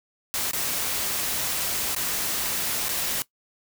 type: noise with dropouts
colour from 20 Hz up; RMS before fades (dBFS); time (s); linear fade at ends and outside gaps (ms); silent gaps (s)
white; -27; 0.34-3.22; 0; 0.511-0.533 / 1.948-1.963 / 2.884-2.891
effects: noise-tail reverb RT60 0.1 s tail -19 dB re dry